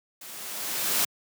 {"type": "noise with level ramp", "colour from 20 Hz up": "white", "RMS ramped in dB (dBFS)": [-43, -23], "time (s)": [0.21, 1.05], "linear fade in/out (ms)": 5, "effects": ["high-pass 150 Hz 12 dB/octave"]}